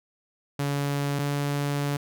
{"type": "tone pair in turn", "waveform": "sawtooth", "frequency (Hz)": [142.2, 143.27], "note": ["C#3", "D3"], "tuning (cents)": [45, -43], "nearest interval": "unison", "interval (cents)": 12, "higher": "second", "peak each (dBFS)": -21, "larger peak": "neither", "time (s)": [[0.59, 1.19], [1.19, 1.97]], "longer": "second", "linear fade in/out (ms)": 5, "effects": []}